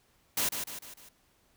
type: noise with echo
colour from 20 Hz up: white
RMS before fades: -29 dBFS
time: 0.37-0.49 s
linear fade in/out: 5 ms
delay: 150 ms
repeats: 4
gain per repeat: -6 dB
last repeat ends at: 1.09 s
effects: pink hiss -68 dBFS RMS until 1.56 s